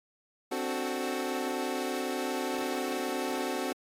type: chord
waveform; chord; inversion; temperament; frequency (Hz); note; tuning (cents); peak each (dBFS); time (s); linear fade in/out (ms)
25% pulse; D dominant seventh; third; equal; 261.6 / 293.7 / 370 / 440; C4 / D4 / F#4 / A4; 0 / 0 / 0 / 0; -31 / -35 / -31 / -35; 0.51-3.73; 10
effects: AAC 48 kbps